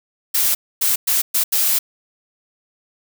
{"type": "noise bursts at uneven times", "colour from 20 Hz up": "blue", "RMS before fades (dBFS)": -17, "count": 5, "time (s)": [[0.34, 0.55], [0.81, 0.96], [1.07, 1.22], [1.34, 1.44], [1.52, 1.79]], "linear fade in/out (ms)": 10, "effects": []}